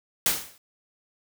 white noise with exponential decay, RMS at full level -19 dBFS, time 0.26-0.58 s, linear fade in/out 2 ms, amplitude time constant 69 ms, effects none

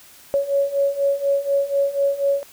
sine beating tone pair, 556 / 560.1 Hz, C#5 / C#5, +5 / +18 cents, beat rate 4.1 Hz, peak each -22 / -19 dBFS, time 0.34-2.43 s, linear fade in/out 0 ms, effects white hiss -47 dBFS RMS until 2.52 s

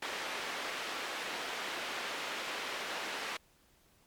white band-pass noise, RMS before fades -39 dBFS, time 0.02-3.37 s, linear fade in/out 5 ms, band 330 to 2800 Hz, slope 12 dB/octave, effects pink hiss -67 dBFS RMS until 4.06 s + MP3 96 kbps

